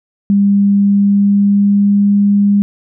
sine tone with pitch glide, 200.5 to 202.4 Hz, G3 to G#3, +39 to -44 cents, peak -7 dBFS, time 0.3-2.62 s, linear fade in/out 0 ms, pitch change +17 cents, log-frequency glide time 0.76-2.12 s, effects none

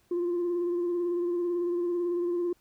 sine tone with vibrato, 349.2 Hz, F4, in tune, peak -24 dBFS, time 0.11-2.53 s, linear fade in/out 5 ms, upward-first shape sine, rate 18 Hz, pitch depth 29 cents each way, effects tanh soft clip ceiling -24 dBFS + pink hiss -67 dBFS RMS until 2.6 s

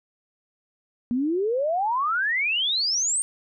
sine exponential sweep, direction up, 233.1 to 8870 Hz, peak -21 dBFS, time 1.11-3.22 s, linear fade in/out 0 ms, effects none

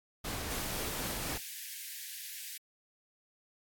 pink noise with tremolo, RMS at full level -37 dBFS, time 0.24-1.38 s, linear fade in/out 10 ms, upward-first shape triangle, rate 4 Hz, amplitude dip 25%
white high-pass noise, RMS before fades -43 dBFS, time 0.5-2.58 s, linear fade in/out 10 ms, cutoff 1600 Hz, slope 96 dB/octave
effects AAC 64 kbps

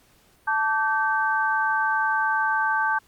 sine tone cluster, 880 / 1157 / 1553 Hz, A5 / D6 / G6, 0 / -26 / -17 cents, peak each -24 / -28 / -23 dBFS, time 0.47-2.99 s, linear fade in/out 10 ms, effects pink hiss -59 dBFS RMS until 3.07 s + Opus 48 kbps

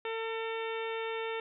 harmonic tone with a mistuned harmonic, 450.6 Hz, A4, 41 cents sharp, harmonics 1 / 2 / 3 / 4 / 5 / 6 / 7 / 8, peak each -35 / -41 / -44 / -45 / -44 / -46 / -51 / -49 dBFS, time 0.05-1.4 s, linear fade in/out 2 ms, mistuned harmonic 7, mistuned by -47 cents, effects none

